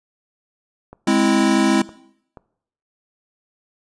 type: click train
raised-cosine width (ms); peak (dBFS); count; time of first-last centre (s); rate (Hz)
1; -24; 4; 0.93-2.372; 2.08
type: chord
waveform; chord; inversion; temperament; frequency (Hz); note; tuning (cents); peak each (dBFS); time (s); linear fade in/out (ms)
square; Ab augmented; none; equal; 207.7 / 261.6 / 329.6; Ab3 / C4 / E4; 0 / 0 / 0; -19; 1.07-1.82; 5
effects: noise-tail reverb RT60 0.7 s tail -19 dB re dry + resampled to 22050 Hz